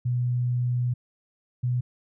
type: tone pair in turn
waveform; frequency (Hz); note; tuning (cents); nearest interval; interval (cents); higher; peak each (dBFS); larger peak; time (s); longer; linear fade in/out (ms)
sine; 123.1 / 123.76; B2 / B2; -5 / +4; unison; 9; second; -22; neither; 0.05-0.94 / 1.63-1.81; first; 10
effects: none